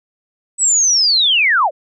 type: linear sweep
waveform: sine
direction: down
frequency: 8050 to 506 Hz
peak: -10 dBFS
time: 0.58-1.71 s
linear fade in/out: 50 ms
effects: none